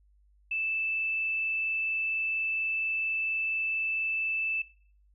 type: tone with frequency modulation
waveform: sine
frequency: 2637 Hz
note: E7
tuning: in tune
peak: -28 dBFS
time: 0.51-4.62 s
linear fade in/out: 5 ms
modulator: 24.3 Hz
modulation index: 0.34
effects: noise-tail reverb RT60 0.5 s tail -20 dB re dry + added 50 Hz sine -60 dBFS peak until 5.14 s